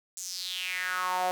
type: tone with high-pass filter sweep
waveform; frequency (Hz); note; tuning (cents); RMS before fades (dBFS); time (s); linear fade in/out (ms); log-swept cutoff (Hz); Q
sawtooth; 183.1; F#3; -18; -32; 0.17-1.31; 0; 7300 to 640; 4.8
effects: none